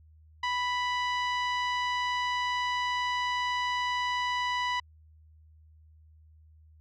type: tone with low-pass filter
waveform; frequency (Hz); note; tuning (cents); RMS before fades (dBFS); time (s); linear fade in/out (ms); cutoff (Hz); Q
10% pulse; 987.8; B5; 0; -30; 0.43-4.8; 5; 2300; 0.54
effects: added 78 Hz sine -54 dBFS peak until 6.8 s